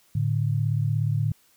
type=tone pair together; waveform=sine; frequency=110 / 146.83 Hz; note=A2 / D3; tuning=0 / 0 cents; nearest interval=perfect fourth; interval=500 cents; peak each=-23 / -25 dBFS; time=0.15-1.32 s; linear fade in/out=5 ms; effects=white hiss -61 dBFS RMS until 1.56 s